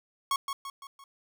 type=tone with echo; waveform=45% pulse; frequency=1100 Hz; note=C#6; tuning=14 cents flat; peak=-25 dBFS; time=0.31-0.36 s; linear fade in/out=2 ms; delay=170 ms; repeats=4; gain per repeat=-6 dB; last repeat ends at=1.04 s; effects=none